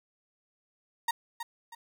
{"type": "tone with echo", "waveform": "35% pulse", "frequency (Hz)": 932.3, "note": "A#5", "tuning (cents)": 0, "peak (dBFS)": -24, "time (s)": [1.08, 1.11], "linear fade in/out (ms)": 5, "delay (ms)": 320, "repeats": 2, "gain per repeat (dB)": -9, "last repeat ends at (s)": 1.75, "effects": []}